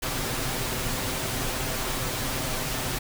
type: noise with comb filter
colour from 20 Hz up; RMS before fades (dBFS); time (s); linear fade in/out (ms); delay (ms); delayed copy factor
pink; -29; 0.02-2.99; 10; 7.8; +0.5
effects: none